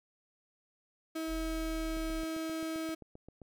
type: tone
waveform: 35% pulse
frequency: 321.4 Hz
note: E4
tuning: 44 cents flat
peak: -33 dBFS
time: 1.15-2.95 s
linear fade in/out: 10 ms
type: exponential sweep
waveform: sine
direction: down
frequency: 43.02 to 34.65 Hz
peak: -37 dBFS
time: 1.27-2.25 s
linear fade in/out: 50 ms
type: click train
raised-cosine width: 2 ms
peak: -36 dBFS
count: 12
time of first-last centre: 1.97-3.417 s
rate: 7.6 Hz
effects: none